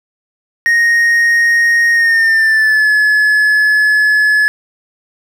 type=tone with pitch glide; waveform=triangle; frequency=1864.7 to 1709.9 Hz; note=A#6 to A6; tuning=0 to -50 cents; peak=-6 dBFS; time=0.66-4.48 s; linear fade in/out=0 ms; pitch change=-150 cents; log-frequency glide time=1.93-2.9 s; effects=none